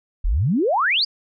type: exponential sweep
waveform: sine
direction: up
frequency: 34.17 to 5050 Hz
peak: -16 dBFS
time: 0.24-1.05 s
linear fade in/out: 10 ms
effects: none